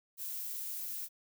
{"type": "noise", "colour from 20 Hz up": "violet", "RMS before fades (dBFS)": -40, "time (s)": [0.17, 1.09], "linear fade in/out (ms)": 50, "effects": []}